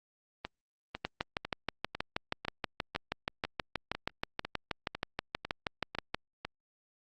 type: two click trains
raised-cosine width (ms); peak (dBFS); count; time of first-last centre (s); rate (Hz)
0.3; -15 / -20; 33 / 13; 1.05-6.146 / 0.45-6.45; 6.28 / 2
effects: Opus 32 kbps